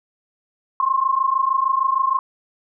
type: tone pair together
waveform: sine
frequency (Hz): 1052 / 1078.5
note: C6 / C#6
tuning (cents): +9 / -48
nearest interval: unison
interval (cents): 43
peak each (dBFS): -19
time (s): 0.8-2.19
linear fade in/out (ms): 2
effects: none